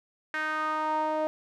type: tone with band-pass filter sweep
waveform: sawtooth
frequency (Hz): 310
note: D#4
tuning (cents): -6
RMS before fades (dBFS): -29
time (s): 0.34-1.27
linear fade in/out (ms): 0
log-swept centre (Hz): 1700 to 690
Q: 4.2
effects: none